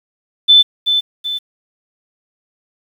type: tone with echo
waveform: sine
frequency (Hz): 3520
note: A7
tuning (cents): 0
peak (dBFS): -4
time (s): 0.48-0.63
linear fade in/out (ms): 20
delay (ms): 380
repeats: 2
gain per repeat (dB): -7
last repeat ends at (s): 1.39
effects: 7-bit